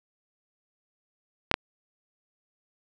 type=clicks; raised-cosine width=0.3 ms; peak=-4 dBFS; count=2; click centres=1.514 / 1.541 s; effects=none